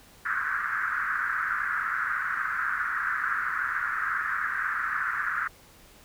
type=band-pass noise; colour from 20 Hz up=pink; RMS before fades=-29 dBFS; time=0.25-5.48 s; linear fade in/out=10 ms; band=1300 to 1700 Hz; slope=48 dB/octave; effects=pink hiss -54 dBFS RMS until 6.04 s